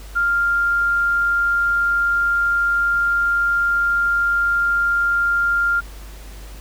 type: tone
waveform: sine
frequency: 1396.9 Hz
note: F6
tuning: in tune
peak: -15 dBFS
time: 0.15-5.81 s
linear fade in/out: 20 ms
effects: added 50 Hz sine -34 dBFS peak until 6.6 s + pink hiss -43 dBFS RMS until 6.6 s